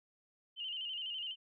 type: tone with vibrato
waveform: sine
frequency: 2960 Hz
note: F#7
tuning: in tune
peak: -38 dBFS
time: 0.56-1.36 s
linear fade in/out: 50 ms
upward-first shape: square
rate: 12 Hz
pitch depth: 65 cents each way
effects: none